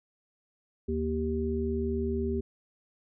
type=harmonic tone; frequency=78.1 Hz; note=D#2; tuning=7 cents sharp; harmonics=1 / 3 / 5; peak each=-32 / -32 / -31 dBFS; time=0.88-2.41 s; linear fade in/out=10 ms; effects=none